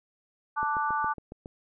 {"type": "chord", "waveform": "sine", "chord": "D major", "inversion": "second", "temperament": "equal", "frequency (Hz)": [880, 1174.7, 1480], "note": ["A5", "D6", "F#6"], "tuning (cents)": [0, 0, 0], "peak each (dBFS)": [-29, -29, -33], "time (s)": [0.56, 1.14], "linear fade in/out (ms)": 20}
{"type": "click train", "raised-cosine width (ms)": 2, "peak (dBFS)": -27, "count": 7, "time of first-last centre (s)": [0.63, 1.459], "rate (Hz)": 7.24}
{"effects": []}